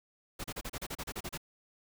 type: noise bursts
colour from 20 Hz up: pink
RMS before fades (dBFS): -39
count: 12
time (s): 0.39-1.377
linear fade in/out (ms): 10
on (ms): 52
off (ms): 33
effects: none